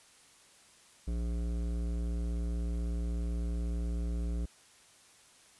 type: tone with hard clipping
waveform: sine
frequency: 58.1 Hz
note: A#1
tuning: 5 cents flat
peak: -33 dBFS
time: 1.07-4.46 s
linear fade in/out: 10 ms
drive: 14 dB
effects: white hiss -60 dBFS RMS until 5.59 s + resampled to 24000 Hz